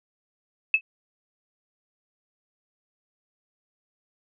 sine tone with exponential decay, 2604 Hz, E7, 22 cents flat, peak -11 dBFS, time 0.74-0.81 s, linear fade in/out 2 ms, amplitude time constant 15 ms, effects none

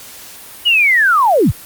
sine linear sweep, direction down, 2960 to 46.25 Hz, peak -8 dBFS, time 0.65-1.52 s, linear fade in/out 20 ms, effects white hiss -35 dBFS RMS until 1.65 s + Opus 48 kbps

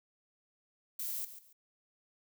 violet noise with echo, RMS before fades -38 dBFS, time 0.99-1.25 s, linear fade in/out 5 ms, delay 140 ms, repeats 2, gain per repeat -12 dB, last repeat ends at 1.53 s, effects none

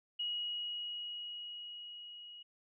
sine tone with level ramp, 2900 Hz, F#7, 35 cents flat, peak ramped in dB -34 to -49 dBFS, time 0.19-2.43 s, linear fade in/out 10 ms, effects none

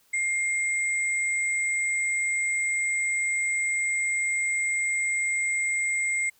sine tone pair together, 2121 / 7930 Hz, C7 / B8, +23 / +6 cents, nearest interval octave + major seventh, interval 2283 cents, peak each -24 / -32 dBFS, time 0.13-6.3 s, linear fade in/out 10 ms, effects white hiss -63 dBFS RMS until 6.39 s

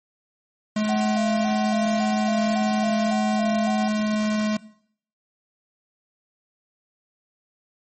square tone, 213.4 Hz, G#3, 47 cents sharp, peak -21 dBFS, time 0.76-4.57 s, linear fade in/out 5 ms
white noise with tremolo, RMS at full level -35 dBFS, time 0.84-3.15 s, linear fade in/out 10 ms, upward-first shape sine, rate 2 Hz, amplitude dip 30%
sine tone with vibrato, 715 Hz, F5, 41 cents sharp, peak -25 dBFS, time 0.89-3.88 s, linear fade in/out 2 ms, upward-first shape square, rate 1.8 Hz, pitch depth 79 cents each way
effects noise-tail reverb RT60 0.6 s tail -18 dB re dry + MP3 32 kbps

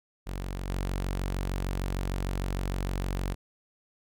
sawtooth tone with level steps, 46.54 Hz, F#1, 11 cents sharp, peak -29 / -25 dBFS, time 0.26-3.35 s, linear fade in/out 20 ms, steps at 0.68 s, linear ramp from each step 20 ms, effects none

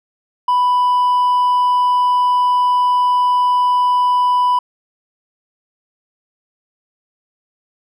sine tone with hard clipping, 990 Hz, B5, 4 cents sharp, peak -12 dBFS, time 0.48-4.59 s, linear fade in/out 5 ms, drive 2 dB, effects none

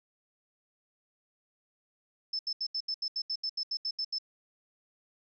sine tone bursts, 5260 Hz, E8, 5 cents flat, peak -30 dBFS, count 14, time 2.33-4.185 s, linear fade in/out 5 ms, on 61 ms, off 77 ms, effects none

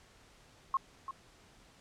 sine tone with echo, 1077 Hz, C6, 50 cents sharp, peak -26 dBFS, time 0.74-0.77 s, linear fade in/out 2 ms, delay 340 ms, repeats 1, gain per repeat -11 dB, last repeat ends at 1.11 s, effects pink hiss -61 dBFS RMS until 1.8 s + low-pass 8000 Hz 12 dB/octave

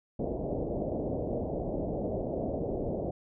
white low-pass noise, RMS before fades -33 dBFS, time 0.19-3.11 s, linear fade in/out 5 ms, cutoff 660 Hz, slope 48 dB/octave, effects none

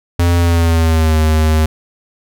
square tone with pitch glide, 86.4 to 78.32 Hz, F2 to D#2, -18 to +12 cents, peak -10 dBFS, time 0.19-1.66 s, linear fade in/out 5 ms, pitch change -170 cents, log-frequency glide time 0.37-1.17 s, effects none

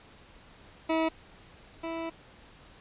20% pulse tone pair in turn, 322.1 / 329.1 Hz, E4 / E4, -40 / -3 cents, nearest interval unison, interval 37 cents, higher second, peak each -20 / -28 dBFS, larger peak first, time 0.89-1.09 / 1.83-2.1 s, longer second, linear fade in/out 10 ms, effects pink hiss -54 dBFS RMS until 2.8 s + resampled to 8000 Hz

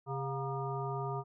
harmonic tone with a mistuned harmonic, 134.8 Hz, C#3, 48 cents flat, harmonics 1 / 3 / 5 / 7 / 9, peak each -37 / -40 / -42 / -42 / -43 dBFS, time 0.06-1.24 s, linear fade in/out 50 ms, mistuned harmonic 5, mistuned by +90 cents, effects none

